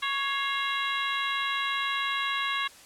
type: harmonic tone with a mistuned harmonic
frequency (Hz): 554.4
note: C#5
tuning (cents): 0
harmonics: 2 / 3 / 4 / 5 / 6 / 7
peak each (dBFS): -31 / -33 / -34 / -35 / -36 / -36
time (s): 0.02-2.68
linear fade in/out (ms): 10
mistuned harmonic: 4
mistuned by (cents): -65
effects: white hiss -51 dBFS RMS until 2.85 s + low-pass 10000 Hz 12 dB/octave